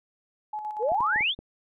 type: tone with tremolo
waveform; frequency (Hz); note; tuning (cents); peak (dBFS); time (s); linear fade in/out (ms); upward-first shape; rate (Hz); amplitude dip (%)
sine; 850; G#5; +40; -29; 0.53-1.23; 5; square; 8.4; 45
type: exponential sweep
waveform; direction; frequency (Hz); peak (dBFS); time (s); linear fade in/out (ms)
sine; up; 415.3 to 3729; -22; 0.79-1.35; 50
type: clicks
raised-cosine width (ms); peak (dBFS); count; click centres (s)
2; -27; 5; 0.919 / 1.006 / 1.16 / 1.208 / 1.39
effects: none